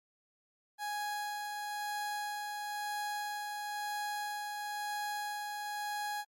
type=tone with tremolo; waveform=30% pulse; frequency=830.6 Hz; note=G#5; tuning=in tune; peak=-32 dBFS; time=0.78-6.25 s; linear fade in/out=50 ms; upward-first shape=sine; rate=1 Hz; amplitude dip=30%; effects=MP3 64 kbps